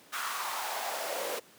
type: noise with high-pass filter sweep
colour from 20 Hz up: pink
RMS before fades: -35 dBFS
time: 0.12-1.4 s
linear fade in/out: 20 ms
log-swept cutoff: 1300 to 470 Hz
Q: 3.4
effects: pink hiss -57 dBFS RMS until 1.58 s + high-pass 200 Hz 12 dB/octave